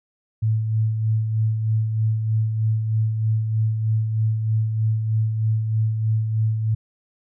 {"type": "tone with tremolo", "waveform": "sine", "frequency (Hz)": 110, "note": "A2", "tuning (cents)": 0, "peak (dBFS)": -16, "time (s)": [0.42, 6.75], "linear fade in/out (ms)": 10, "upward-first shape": "sine", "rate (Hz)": 3.2, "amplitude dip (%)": 45, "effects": []}